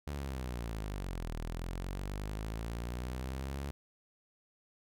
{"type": "linear two-way sweep", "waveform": "sawtooth", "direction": "down then up", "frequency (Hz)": [73.42, 38.89, 70.6], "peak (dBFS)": -33, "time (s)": [0.07, 3.71], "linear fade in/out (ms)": 0, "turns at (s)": 1.33, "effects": []}